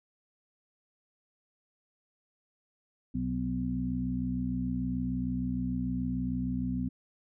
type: harmonic tone with a mistuned harmonic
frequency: 62.9 Hz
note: B1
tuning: 32 cents sharp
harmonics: 1 / 2 / 3 / 4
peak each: -38 / -37 / -35 / -32 dBFS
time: 3.14-6.89 s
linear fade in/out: 10 ms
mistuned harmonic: 3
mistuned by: -35 cents
effects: none